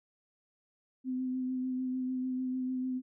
sine tone with vibrato, 256.3 Hz, C4, 36 cents flat, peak -31 dBFS, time 1.04-3.02 s, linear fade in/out 50 ms, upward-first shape triangle, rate 6.7 Hz, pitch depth 21 cents each way, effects none

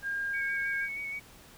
sine tone, 1612 Hz, G6, 48 cents sharp, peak -30 dBFS, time 0.02-0.89 s, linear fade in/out 50 ms
sine tone with vibrato, 2231 Hz, C#7, 11 cents sharp, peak -34 dBFS, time 0.33-1.2 s, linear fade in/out 20 ms, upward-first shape square, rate 6.3 Hz, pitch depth 16 cents each way
effects pink hiss -54 dBFS RMS until 1.57 s

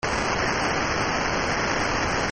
blue noise with sample-and-hold, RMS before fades -24 dBFS, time 0.03-2.3 s, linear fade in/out 0 ms, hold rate 3675 Hz, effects MP3 32 kbps

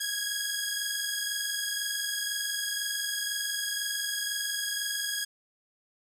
10% pulse tone pair together, 1645 / 1667 Hz, G#6 / G#6, -17 / +6 cents, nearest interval unison, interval 23 cents, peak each -23 / -25 dBFS, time 0-5.25 s, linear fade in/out 10 ms, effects none

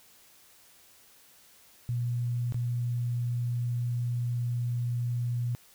sine tone with dropouts, 120.7 Hz, B2, 39 cents flat, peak -27 dBFS, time 1.89-5.55 s, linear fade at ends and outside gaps 0 ms, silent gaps 2.523-2.544 s, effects white hiss -58 dBFS RMS until 5.74 s

